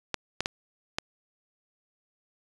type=clicks; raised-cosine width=0.2 ms; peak=-10 dBFS; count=4; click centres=0.143 / 0.406 / 0.459 / 0.985 s; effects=resampled to 22050 Hz